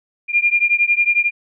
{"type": "beating tone pair", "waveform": "sine", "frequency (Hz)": [2400, 2411], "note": ["D7", "D7"], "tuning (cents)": [37, 45], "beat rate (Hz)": 11, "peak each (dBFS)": -16, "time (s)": [0.28, 1.31], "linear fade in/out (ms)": 50, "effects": []}